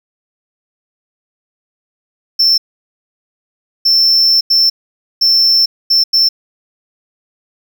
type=tone bursts at uneven times; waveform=triangle; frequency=5360 Hz; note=E8; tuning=28 cents sharp; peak=-6 dBFS; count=6; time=2.39-2.58 / 3.85-4.41 / 4.5-4.7 / 5.21-5.66 / 5.9-6.04 / 6.13-6.29 s; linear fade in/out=10 ms; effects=7-bit